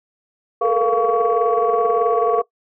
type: tone cluster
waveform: sine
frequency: 432.2 / 457 / 475.5 / 698 / 1125 Hz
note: A4 / A#4 / A#4 / F5 / C#6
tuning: -31 / -34 / +34 / -1 / +25 cents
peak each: -20 dBFS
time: 0.61-2.42 s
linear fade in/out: 10 ms
effects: noise-tail reverb RT60 0.1 s tail -19 dB re dry + tanh soft clip ceiling -6 dBFS